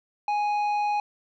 sine tone with tanh clipping, 830.6 Hz, G#5, in tune, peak -24 dBFS, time 0.28-1 s, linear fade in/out 2 ms, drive 8 dB, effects none

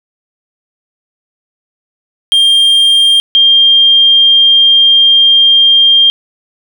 triangle / sine tone pair in turn, 3200 / 3200 Hz, G7 / G7, +35 / +35 cents, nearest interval unison, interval 0 cents, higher neither, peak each -3 dBFS, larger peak neither, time 2.32-3.2 / 3.35-6.1 s, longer second, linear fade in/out 0 ms, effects none

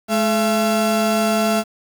35% pulse tone pair together, 213.8 / 674.1 Hz, A3 / E5, -49 / +39 cents, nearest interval octave + minor sixth, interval 1988 cents, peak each -17 dBFS, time 0.08-1.64 s, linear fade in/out 50 ms, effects 7-bit

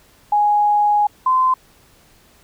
sine tone pair in turn, 830.6 / 1031.8 Hz, G#5 / C6, 0 / -24 cents, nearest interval major third, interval 376 cents, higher second, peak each -12 dBFS, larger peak neither, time 0.32-1.07 / 1.26-1.54 s, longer first, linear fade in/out 5 ms, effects pink hiss -52 dBFS RMS until 2.43 s

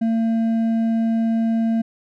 triangle tone with hard clipping, 226.4 Hz, A3, 50 cents sharp, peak -18 dBFS, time 0.01-1.82 s, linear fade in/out 10 ms, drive 8 dB, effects none

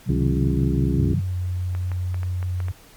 sine chord, C diminished, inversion none, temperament equal, 130.81 / 155.56 / 185 Hz, C3 / Eb3 / Gb3, 0 / 0 / 0 cents, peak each -23 / -26 / -26 dBFS, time 0.06-1.21 s, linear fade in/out 20 ms
harmonic tone, 68.1 Hz, C#2, 30 cents flat, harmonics 1 / 2 / 3 / 4 / 5 / 6, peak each -23 / -28 / -32 / -26 / -29 / -34 dBFS, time 0.09-1.14 s, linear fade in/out 5 ms
sine tone with pitch glide, 97 to 90.5 Hz, G2 to F#2, -18 to -38 cents, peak -22 dBFS, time 0.97-2.72 s, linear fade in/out 10 ms, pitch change -120 cents, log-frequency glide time 1.08-1.36 s
clicks, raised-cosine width 0.5 ms, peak -22 dBFS, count 7, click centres 1.75 / 1.917 / 2.144 / 2.232 / 2.428 / 2.603 / 2.684 s
effects pink hiss -49 dBFS RMS until 2.96 s + MP3 96 kbps

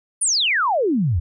sine exponential sweep, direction down, 10020 to 74.6 Hz, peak -16 dBFS, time 0.21-1.2 s, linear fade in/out 10 ms, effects none

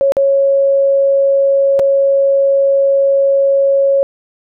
sine tone with dropouts, 551 Hz, C#5, 11 cents flat, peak -8 dBFS, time 0.01-4.03 s, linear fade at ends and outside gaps 0 ms, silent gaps 0.121-0.168 / 1.792-1.796 s, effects none

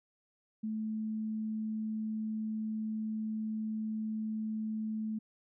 sine tone, 217.7 Hz, A3, 18 cents flat, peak -33 dBFS, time 0.63-5.19 s, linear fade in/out 10 ms, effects none

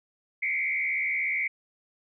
sine tone with frequency modulation, 2183 Hz, C#7, 27 cents flat, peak -25 dBFS, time 0.42-1.48 s, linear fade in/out 10 ms, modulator 76.7 Hz, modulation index 1.9, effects none

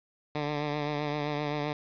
10% pulse tone with vibrato, 147.9 Hz, D3, 13 cents sharp, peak -21 dBFS, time 0.35-1.73 s, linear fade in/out 2 ms, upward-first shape triangle, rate 7.7 Hz, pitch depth 41 cents each way, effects resampled to 11025 Hz + 8-bit

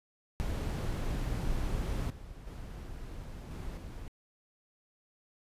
brown noise with level steps, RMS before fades -33 / -47 / -43 / -40 / -43 dBFS, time 0.4-4.08 s, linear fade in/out 0 ms, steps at 2.1 / 2.47 / 3.51 / 3.77 s, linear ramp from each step 2 ms, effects resampled to 32000 Hz

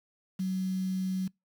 sine tone with quantisation, 187.5 Hz, F#3, 23 cents sharp, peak -28 dBFS, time 0.39-1.28 s, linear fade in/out 10 ms, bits 8, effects noise-tail reverb RT60 0.2 s tail -26 dB re dry

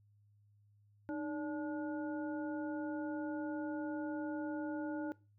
harmonic tone with a mistuned harmonic, 288.8 Hz, D4, 29 cents flat, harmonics 1 / 2 / 3 / 5, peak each -38 / -45 / -49 / -50 dBFS, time 1.09-5.12 s, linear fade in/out 0 ms, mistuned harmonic 1, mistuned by +96 cents, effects noise-tail reverb RT60 0.3 s tail -20 dB re dry + added 103 Hz sine -65 dBFS peak until 5.38 s

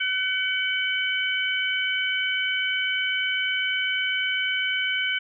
harmonic tone, 756 Hz, F#5, 37 cents sharp, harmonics 2 / 3 / 4, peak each -27 / -27 / -27 dBFS, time 0-5.19 s, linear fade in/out 10 ms, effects none

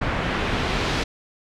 pink noise with low-pass filter sweep, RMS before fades -24 dBFS, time 0.01-1.04 s, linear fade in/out 10 ms, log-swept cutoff 2000 to 4300 Hz, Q 1, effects none

